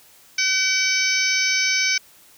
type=harmonic tone; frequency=762 Hz; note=G5; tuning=49 cents flat; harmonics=2 / 3 / 4 / 5 / 6 / 7 / 8; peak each=-27 / -21 / -32 / -32 / -29 / -24 / -25 dBFS; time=0.38-1.98 s; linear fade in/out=5 ms; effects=white hiss -51 dBFS RMS until 2.37 s